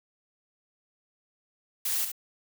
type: noise with echo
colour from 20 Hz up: blue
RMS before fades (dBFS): -29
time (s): 1.85-2.05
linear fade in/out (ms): 5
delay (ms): 68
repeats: 1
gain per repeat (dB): -6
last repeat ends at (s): 2.118
effects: none